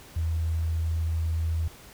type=tone; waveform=sine; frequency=81.4 Hz; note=E2; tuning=21 cents flat; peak=-24 dBFS; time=0.16-1.68 s; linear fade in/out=5 ms; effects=pink hiss -49 dBFS RMS until 1.93 s